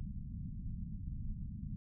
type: low-pass noise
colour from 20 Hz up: pink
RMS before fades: -42 dBFS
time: 0-1.76 s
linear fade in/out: 0 ms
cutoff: 220 Hz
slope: 48 dB/octave
effects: none